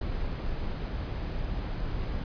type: noise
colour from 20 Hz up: brown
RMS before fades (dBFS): -32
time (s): 0.01-2.24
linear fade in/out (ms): 5
effects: resampled to 11025 Hz